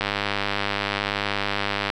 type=click train; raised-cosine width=0.3 ms; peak=-7 dBFS; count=192; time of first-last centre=0.01-1.901 s; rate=101 Hz; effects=none